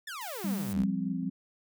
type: exponential sweep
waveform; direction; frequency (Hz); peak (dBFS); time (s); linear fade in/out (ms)
sawtooth; down; 1833 to 58; -34; 0.07-0.84; 5
type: noise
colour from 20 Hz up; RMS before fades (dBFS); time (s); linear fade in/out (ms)
blue; -44; 0.21-0.73; 2
type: tone with tremolo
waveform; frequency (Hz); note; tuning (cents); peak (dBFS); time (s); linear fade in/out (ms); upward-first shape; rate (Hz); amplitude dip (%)
sine; 197.1; G3; +10; -27; 0.44-1.23; 5; triangle; 3.4; 55
type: chord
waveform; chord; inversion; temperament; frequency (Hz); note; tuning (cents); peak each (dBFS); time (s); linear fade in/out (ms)
sine; F suspended second; none; equal; 174.61 / 196 / 261.6; F3 / G3 / C4; 0 / 0 / 0; -34; 0.76-1.3; 10
effects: none